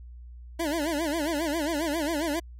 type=tone with vibrato; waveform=25% pulse; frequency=311.1 Hz; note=D#4; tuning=in tune; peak=-22 dBFS; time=0.59-2.4 s; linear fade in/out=10 ms; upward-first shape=sine; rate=7.4 Hz; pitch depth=160 cents each way; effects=added 60 Hz sine -41 dBFS peak until 2.59 s + MP3 64 kbps